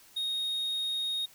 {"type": "tone", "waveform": "triangle", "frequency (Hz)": 3729, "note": "A#7", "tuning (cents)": 0, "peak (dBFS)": -28, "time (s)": [0.16, 1.26], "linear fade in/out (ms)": 10, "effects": ["white hiss -57 dBFS RMS until 1.34 s"]}